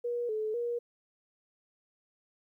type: tone with pitch steps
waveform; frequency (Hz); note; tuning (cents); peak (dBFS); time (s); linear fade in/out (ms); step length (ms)
sine; 479.8 / 432.2 / 476.2; A#4 / A4 / A#4; +50 / -31 / +37; -30; 0.04-0.79; 10; 250
effects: 12-bit